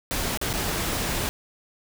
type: noise with dropouts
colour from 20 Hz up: pink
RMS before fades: -27 dBFS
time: 0.11-1.29 s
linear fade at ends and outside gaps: 0 ms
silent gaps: 0.374-0.414 / 0.53-0.537 s
effects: none